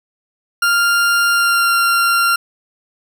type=tone with pitch glide; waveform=40% pulse; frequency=1396.9 to 1382.5 Hz; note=F6 to F6; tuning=0 to -18 cents; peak=-11 dBFS; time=0.62-2.36 s; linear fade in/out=5 ms; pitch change=-18 cents; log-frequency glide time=1.31-1.72 s; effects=none